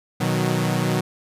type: chord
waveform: sawtooth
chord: B major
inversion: none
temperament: equal with one note detuned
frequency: 123.47 / 155.56 / 184.25 Hz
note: B2 / D#3 / F#3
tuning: 0 / 0 / -7 cents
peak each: -20 dBFS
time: 0.2-1.01 s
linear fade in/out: 10 ms
effects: resampled to 32000 Hz